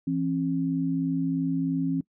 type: tone pair together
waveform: sine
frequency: 166.64 / 269.7 Hz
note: E3 / C#4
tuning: +19 / -47 cents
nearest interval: minor sixth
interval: 834 cents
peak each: -28 / -25 dBFS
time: 0.07-2.01 s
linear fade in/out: 5 ms
effects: noise-tail reverb RT60 0.1 s tail -22 dB re dry